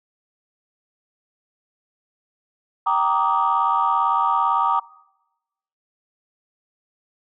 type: chord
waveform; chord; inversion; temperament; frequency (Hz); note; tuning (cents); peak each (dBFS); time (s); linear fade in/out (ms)
sine; Eb major seventh; first; just; 777.8 / 933.4 / 1166.7 / 1244.5; G5 / Bb5 / D6 / Eb6; -14 / +2 / -12 / 0; -24 / -20 / -21 / -23; 2.86-4.8; 10
effects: noise-tail reverb RT60 1.0 s tail -23 dB re dry + tanh soft clip ceiling -8 dBFS